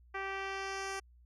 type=tone with low-pass filter sweep; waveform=10% pulse; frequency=388.8 Hz; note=G4; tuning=14 cents flat; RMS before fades=-39 dBFS; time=0.14-1 s; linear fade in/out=10 ms; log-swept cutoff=2100 to 8500 Hz; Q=1.3; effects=added 60 Hz sine -58 dBFS peak until 1.25 s